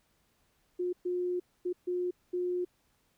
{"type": "tone bursts at uneven times", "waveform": "sine", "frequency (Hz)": 358.1, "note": "F4", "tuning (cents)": 43, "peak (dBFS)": -29, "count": 5, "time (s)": [[0.79, 0.93], [1.05, 1.4], [1.65, 1.73], [1.87, 2.11], [2.33, 2.65]], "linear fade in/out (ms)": 10, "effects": ["pink hiss -72 dBFS RMS until 3.17 s"]}